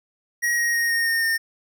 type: tone with pitch steps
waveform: square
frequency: 1896 / 1880.7 / 1865.6 / 1850.6 / 1835.7 / 1820.9 Hz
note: A#6 / A#6 / A#6 / A#6 / A#6 / A#6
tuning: +29 / +15 / +1 / -13 / -27 / -41 cents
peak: -20 dBFS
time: 0.42-1.38 s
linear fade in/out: 20 ms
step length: 160 ms
effects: none